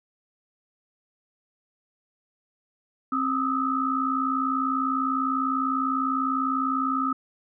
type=tone cluster; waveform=sine; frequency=265.9 / 1235 / 1295 Hz; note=C4 / D#6 / E6; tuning=+28 / -13 / -31 cents; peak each=-27 dBFS; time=3.12-7.13 s; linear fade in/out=5 ms; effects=none